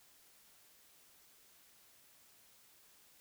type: silence
effects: white hiss -65 dBFS RMS until 3.2 s